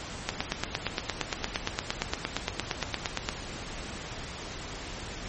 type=click train; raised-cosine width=0.2 ms; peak=-9 dBFS; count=27; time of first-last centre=0.29-3.289 s; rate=8.67 Hz; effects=pink hiss -39 dBFS RMS until 5.28 s + MP3 32 kbps